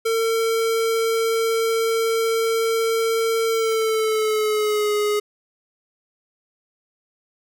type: tone with pitch glide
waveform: square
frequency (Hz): 452.7 to 417.5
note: A4 to G#4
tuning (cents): +49 to +9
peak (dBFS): -19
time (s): 0.05-5.2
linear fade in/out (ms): 10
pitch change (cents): -140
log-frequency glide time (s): 3.45-4.93
effects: none